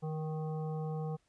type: harmonic tone with a mistuned harmonic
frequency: 155.56 Hz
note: D#3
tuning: in tune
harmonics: 1 / 3 / 5 / 7 / 8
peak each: -35 / -42 / -46 / -54 / -60 dBFS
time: 0.02-1.17 s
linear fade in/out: 20 ms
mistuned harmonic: 3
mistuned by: +20 cents
effects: pink hiss -75 dBFS RMS until 1.28 s + resampled to 22050 Hz